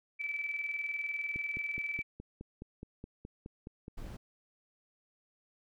sine tone with tremolo, 2313 Hz, D7, 27 cents flat, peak -32 dBFS, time 0.19-2.03 s, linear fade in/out 20 ms, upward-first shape square, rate 20 Hz, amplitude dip 50%
click train, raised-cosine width 3 ms, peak -31 dBFS, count 13, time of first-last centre 1.36-3.881 s, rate 4.76 Hz
brown noise, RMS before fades -43 dBFS, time 3.97-4.17 s, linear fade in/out 10 ms
effects none

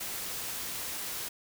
white noise, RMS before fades -37 dBFS, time 0-1.29 s, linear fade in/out 10 ms, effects none

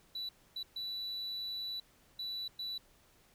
sine tone bursts at uneven times, 3955 Hz, B7, 2 cents sharp, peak -35 dBFS, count 5, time 0.15-0.29 / 0.56-0.63 / 0.76-1.8 / 2.19-2.48 / 2.59-2.78 s, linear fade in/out 5 ms, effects tanh soft clip ceiling -36 dBFS + pink hiss -66 dBFS RMS until 3.34 s

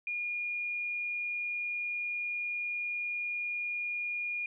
sine tone, 2430 Hz, D#7, 42 cents flat, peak -32 dBFS, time 0.07-4.46 s, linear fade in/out 2 ms, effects none

